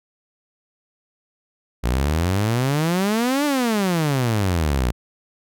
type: exponential two-way sweep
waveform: sawtooth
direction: up then down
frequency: 56.9 to 299.6 to 56.9 Hz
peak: -14 dBFS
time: 1.83-4.92 s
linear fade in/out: 20 ms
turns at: 3.45 s
effects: none